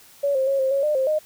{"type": "tone with pitch steps", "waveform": "sine", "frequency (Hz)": [565, 529, 548, 529, 552, 602, 528, 615], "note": ["C#5", "C5", "C#5", "C5", "C#5", "D5", "C5", "D#5"], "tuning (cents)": [33, 19, -20, 19, -7, 43, 16, -20], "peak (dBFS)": -18, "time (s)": [0.23, 1.19], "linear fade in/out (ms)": 10, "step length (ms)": 120, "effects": ["white hiss -50 dBFS RMS until 1.25 s"]}